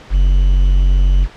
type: tone with quantisation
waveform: triangle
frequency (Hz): 46.25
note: F#1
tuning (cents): 0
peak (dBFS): -6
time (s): 0.1-1.28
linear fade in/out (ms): 50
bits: 6
effects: pink hiss -39 dBFS RMS until 1.36 s + low-pass 4000 Hz 12 dB/octave